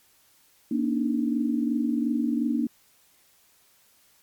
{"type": "tone cluster", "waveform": "sine", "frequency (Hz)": [236.3, 281.9, 304.7], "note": ["A#3", "C#4", "D#4"], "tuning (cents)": [24, 29, -36], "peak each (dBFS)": [-25, -28, -28], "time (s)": [0.71, 2.67], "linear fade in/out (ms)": 5, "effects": ["white hiss -61 dBFS RMS until 4.22 s", "MP3 96 kbps"]}